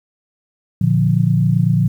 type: chord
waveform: sine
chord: Bb major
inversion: none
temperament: equal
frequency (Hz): 116.54 / 146.83 / 174.61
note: Bb2 / D3 / F3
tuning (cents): 0 / 0 / 0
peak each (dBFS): -16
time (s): 0.81-1.88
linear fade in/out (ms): 5
effects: 8-bit